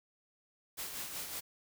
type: noise with tremolo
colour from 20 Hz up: white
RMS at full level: -40 dBFS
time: 0.77-1.41 s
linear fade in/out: 20 ms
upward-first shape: sine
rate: 5.4 Hz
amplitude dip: 45%
effects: none